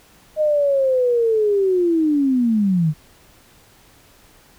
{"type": "linear sweep", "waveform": "sine", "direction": "down", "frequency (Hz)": [622.3, 146.83], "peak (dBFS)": -14, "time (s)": [0.36, 2.94], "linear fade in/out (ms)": 50, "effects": ["pink hiss -51 dBFS RMS until 4.58 s"]}